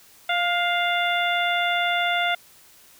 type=harmonic tone with a mistuned harmonic; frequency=698.5 Hz; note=F5; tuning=in tune; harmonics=1 / 2 / 3 / 4 / 5; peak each=-24 / -26 / -26 / -31 / -29 dBFS; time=0.29-2.35 s; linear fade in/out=5 ms; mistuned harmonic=2; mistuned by=+26 cents; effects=white hiss -52 dBFS RMS until 2.99 s